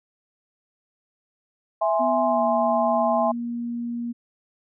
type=chord; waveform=sine; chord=E augmented; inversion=none; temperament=equal; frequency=659.3 / 830.6 / 1046.5 Hz; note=E5 / G#5 / B#5; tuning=0 / 0 / 0 cents; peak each=-21 / -24 / -26 dBFS; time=1.81-3.32 s; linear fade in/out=10 ms
type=tone with pitch glide; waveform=sine; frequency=250.3 to 236.9 Hz; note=B3 to A#3; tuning=+23 to +28 cents; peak=-26 dBFS; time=1.99-4.13 s; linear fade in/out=20 ms; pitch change=-95 cents; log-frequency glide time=2.25-2.41 s
effects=none